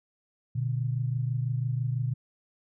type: tone pair together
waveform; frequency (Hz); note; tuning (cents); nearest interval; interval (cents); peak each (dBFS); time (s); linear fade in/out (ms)
sine; 121.16 / 147.2; B2 / D3; -33 / +4; minor third; 337; -27 / -32; 0.55-2.14; 10
effects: none